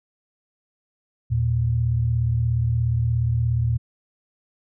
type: tone pair together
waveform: sine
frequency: 80.1 / 117.06 Hz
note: E2 / A#2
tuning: -49 / +8 cents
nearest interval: perfect fifth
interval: 657 cents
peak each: -25 / -19 dBFS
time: 1.3-3.78 s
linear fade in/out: 20 ms
effects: none